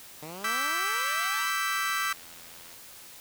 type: exponential sweep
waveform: 10% pulse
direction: up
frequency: 147.6 to 1072 Hz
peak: -31 dBFS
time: 0.22-1.5 s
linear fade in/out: 5 ms
type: chord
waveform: 35% pulse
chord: E minor seventh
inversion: third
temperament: equal with one note detuned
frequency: 1160.5 / 1318.5 / 1568 / 1975.5 Hz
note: D6 / E6 / G6 / B6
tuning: -21 / 0 / 0 / 0 cents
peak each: -31 dBFS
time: 0.44-2.13 s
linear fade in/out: 5 ms
type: click train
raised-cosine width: 0.2 ms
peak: -33 dBFS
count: 89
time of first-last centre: 1.7-2.74 s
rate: 84.6 Hz
effects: white hiss -48 dBFS RMS until 3.2 s